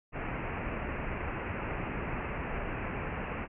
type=low-pass noise; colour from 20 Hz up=pink; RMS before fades=-36 dBFS; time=0.12-3.48 s; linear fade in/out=50 ms; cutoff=2700 Hz; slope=96 dB/octave; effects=none